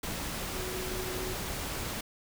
sine tone in noise, 370 Hz, F#4, in tune, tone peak -38 dBFS, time 0.55-1.33 s, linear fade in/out 5 ms, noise pink, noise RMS -36 dBFS, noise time 0.03-2.01 s, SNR -5 dB, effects none

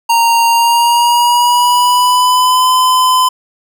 square tone with pitch glide, 928 to 1017.9 Hz, A#5 to C6, -8 to -48 cents, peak -8 dBFS, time 0.09-3.29 s, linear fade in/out 10 ms, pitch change +160 cents, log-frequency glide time 0.47-2.69 s, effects none

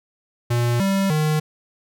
square tone with pitch steps, 119.7 / 195 / 153.8 Hz, A#2 / G3 / D#3, +46 / -9 / -20 cents, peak -18 dBFS, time 0.5-1.4 s, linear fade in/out 10 ms, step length 300 ms, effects none

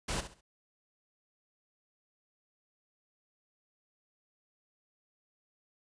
pink noise with echo, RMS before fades -34 dBFS, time 0.08-0.21 s, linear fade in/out 10 ms, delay 67 ms, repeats 3, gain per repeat -11 dB, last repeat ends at 0.411 s, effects resampled to 22050 Hz

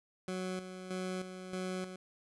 20% pulse tone with tremolo, 185 Hz, F#3, in tune, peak -31 dBFS, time 0.28-1.96 s, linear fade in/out 2 ms, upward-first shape square, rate 1.6 Hz, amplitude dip 60%, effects resampled to 24000 Hz + 12-bit

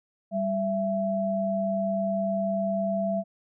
sine tone pair together, 196 / 667.5 Hz, G3 / E5, 0 / +22 cents, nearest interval octave + major sixth, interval 2122 cents, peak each -28 / -26 dBFS, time 0.31-3.24 s, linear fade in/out 50 ms, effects none

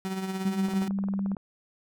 35% pulse tone with tremolo, 190 Hz, F#3, 46 cents sharp, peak -26 dBFS, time 0.05-0.88 s, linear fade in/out 0 ms, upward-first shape triangle, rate 17 Hz, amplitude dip 55%
sine tone, 196.2 Hz, G3, 2 cents sharp, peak -26 dBFS, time 0.45-1.35 s, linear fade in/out 5 ms
clicks, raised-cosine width 1 ms, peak -26 dBFS, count 12, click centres 0.685 / 0.737 / 0.82 / 0.909 / 0.988 / 1.039 / 1.086 / 1.138 / 1.192 / 1.261 / 1.317 / 1.368 s
effects none

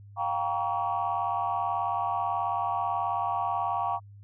sine chord, G half-diminished seventh, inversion third, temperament just, 705.6 / 784 / 940.8 / 1128.9 Hz, F5 / G5 / Bb5 / Db6, +18 / 0 / +16 / +31 cents, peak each -31 dBFS, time 0.16-4 s, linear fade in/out 50 ms, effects tanh soft clip ceiling -18 dBFS + added 101 Hz sine -46 dBFS peak until 4.23 s

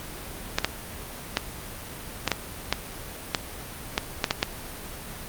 clicks, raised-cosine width 0.2 ms, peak -3 dBFS, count 11, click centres 0.585 / 0.646 / 1.371 / 2.277 / 2.317 / 2.726 / 3.348 / 3.979 / 4.242 / 4.309 / 4.429 s, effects pink hiss -38 dBFS RMS until 5.28 s + Opus 32 kbps

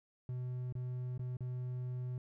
triangle tone with dropouts, 125.4 Hz, B2, 27 cents sharp, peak -35 dBFS, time 0.29-2.18 s, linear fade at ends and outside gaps 2 ms, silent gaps 0.725-0.752 / 1.178-1.193 / 1.369-1.406 s, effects none

